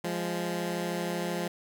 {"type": "tone pair together", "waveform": "15% pulse", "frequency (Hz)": [174.15, 207.1], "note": ["F3", "G#3"], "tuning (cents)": [-5, -5], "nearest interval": "minor third", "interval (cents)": 300, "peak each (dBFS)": [-25, -29], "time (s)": [0.04, 1.48], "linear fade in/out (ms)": 5, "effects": []}